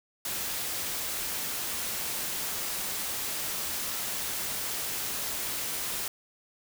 white noise, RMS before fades -33 dBFS, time 0.25-6.08 s, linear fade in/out 2 ms, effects none

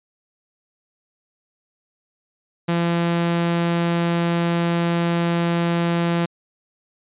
sawtooth tone, 170.4 Hz, F3, 42 cents flat, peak -14 dBFS, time 2.68-6.26 s, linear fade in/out 10 ms, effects resampled to 8000 Hz

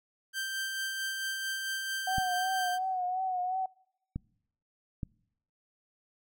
sawtooth tone with tremolo, 1568 Hz, G6, in tune, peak -28 dBFS, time 0.33-2.79 s, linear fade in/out 50 ms, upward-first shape sine, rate 4.5 Hz, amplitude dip 30%
sine tone with vibrato, 740 Hz, F#5, in tune, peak -29 dBFS, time 2.07-3.66 s, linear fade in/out 5 ms, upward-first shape triangle, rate 2.8 Hz, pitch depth 55 cents each way
clicks, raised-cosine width 5 ms, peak -22 dBFS, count 3, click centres 2.183 / 4.16 / 5.032 s
effects noise-tail reverb RT60 0.8 s tail -26 dB re dry

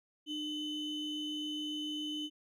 triangle ring-modulated tone, 1661.2 Hz, G#6, in tune, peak -31 dBFS, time 0.26-2.3 s, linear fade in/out 50 ms, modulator 1360 Hz, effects none

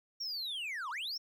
triangle linear two-way sweep, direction down then up, 5640 to 911 to 5640 Hz, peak -35 dBFS, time 0.2-1.18 s, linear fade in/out 10 ms, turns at 0.9 s, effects none

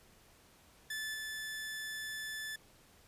sawtooth tone with level steps, 1745 Hz, A6, 15 cents flat, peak -34 / -36 dBFS, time 0.9-2.56 s, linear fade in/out 5 ms, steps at 1.14 s, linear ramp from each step 5 ms, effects pink hiss -63 dBFS RMS until 3.07 s + resampled to 32000 Hz

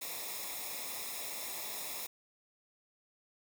white noise with comb filter, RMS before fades -41 dBFS, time 0.01-2.07 s, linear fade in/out 10 ms, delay 0.66 ms, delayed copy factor -0.75, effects none

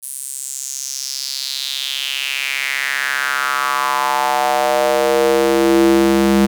square tone with high-pass filter sweep, 67.5 Hz, C#2, 45 cents flat, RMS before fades -17 dBFS, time 0.02-6.47 s, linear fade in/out 20 ms, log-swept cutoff 10000 to 230 Hz, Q 4, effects none

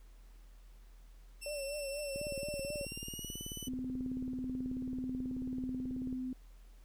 15% pulse tone with pitch glide, 2695 to 2990 Hz, E7 to F#7, +38 to +17 cents, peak -36 dBFS, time 1.41-3.69 s, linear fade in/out 20 ms, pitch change +179 cents, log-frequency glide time 2.76-3.4 s
sine tone with vibrato, 571 Hz, D5, 49 cents flat, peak -38 dBFS, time 1.46-2.85 s, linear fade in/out 2 ms, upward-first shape triangle, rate 4.1 Hz, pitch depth 100 cents each way
click train, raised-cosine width 3 ms, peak -32 dBFS, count 74, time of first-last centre 2.16-6.127 s, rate 18.4 Hz
sine tone, 255.7 Hz, C4, 40 cents flat, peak -36 dBFS, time 3.67-6.33 s, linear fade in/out 2 ms
effects added 41 Hz sine -53 dBFS peak until 6.84 s + pink hiss -69 dBFS RMS until 6.84 s

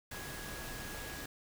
sine tone in noise, 1661.2 Hz, G#6, in tune, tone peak -49 dBFS, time 0.11-1.26 s, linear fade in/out 5 ms, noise pink, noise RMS -44 dBFS, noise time 0.11-1.26 s, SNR -8 dB, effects none

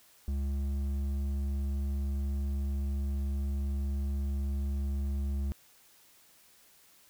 sine tone with hard clipping, 69.3 Hz, C#2, in tune, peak -31 dBFS, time 0.28-5.52 s, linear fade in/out 0 ms, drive 7 dB, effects white hiss -61 dBFS RMS until 7.09 s

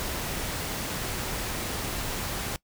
pink noise, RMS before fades -32 dBFS, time 0-2.56 s, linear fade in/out 0 ms, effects noise-tail reverb RT60 0.1 s tail -21 dB re dry

